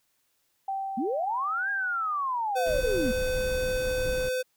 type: tone with exponential decay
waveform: sine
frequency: 778 Hz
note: G5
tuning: 13 cents flat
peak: -27 dBFS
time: 0.68-3.21 s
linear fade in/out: 5 ms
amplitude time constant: 550 ms
type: linear two-way sweep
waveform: sine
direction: up then down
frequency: 208.1 to 1640 to 208.1 Hz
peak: -26 dBFS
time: 0.97-3.12 s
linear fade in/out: 10 ms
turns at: 1.7 s
type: tone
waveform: square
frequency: 509 Hz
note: C5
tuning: 48 cents flat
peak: -27 dBFS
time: 2.55-4.43 s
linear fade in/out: 20 ms
type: noise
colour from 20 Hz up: brown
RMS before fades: -34 dBFS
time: 2.66-4.29 s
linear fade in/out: 2 ms
effects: white hiss -72 dBFS RMS until 4.56 s